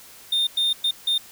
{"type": "tone bursts at uneven times", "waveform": "triangle", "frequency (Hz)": 3636, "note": "A#7", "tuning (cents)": -44, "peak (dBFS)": -17, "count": 4, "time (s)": [[0.32, 0.47], [0.57, 0.73], [0.84, 0.91], [1.07, 1.18]], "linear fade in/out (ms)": 5, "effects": ["white hiss -46 dBFS RMS until 1.31 s"]}